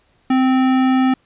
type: tone with hard clipping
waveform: sine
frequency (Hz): 260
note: C4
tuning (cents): -11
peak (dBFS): -14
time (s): 0.3-1.14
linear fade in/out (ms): 5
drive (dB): 17
effects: pink hiss -59 dBFS RMS until 1.25 s + resampled to 8000 Hz